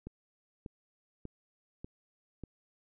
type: click train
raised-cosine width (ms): 3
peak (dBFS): -29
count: 5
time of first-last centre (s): 0.07-2.437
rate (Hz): 1.69
effects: none